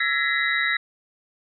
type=tone cluster; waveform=sine; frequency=1337 / 1681 / 1886 / 2027 / 3840 Hz; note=E6 / G#6 / A#6 / B6 / B7; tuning=+24 / +20 / +20 / +45 / -49 cents; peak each=-30 / -27 / -26 / -24 / -29 dBFS; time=0-0.77 s; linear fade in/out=5 ms; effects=none